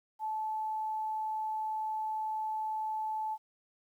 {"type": "tone", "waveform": "sine", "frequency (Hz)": 869, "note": "A5", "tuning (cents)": -22, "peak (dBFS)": -32, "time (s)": [0.19, 3.38], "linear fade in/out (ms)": 50, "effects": ["11-bit"]}